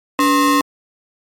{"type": "ring-modulated tone", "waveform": "square", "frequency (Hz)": 389.3, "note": "G4", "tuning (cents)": -12, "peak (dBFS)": -9, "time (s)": [0.19, 0.61], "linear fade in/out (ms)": 0, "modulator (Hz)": 676, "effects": ["MP3 64 kbps"]}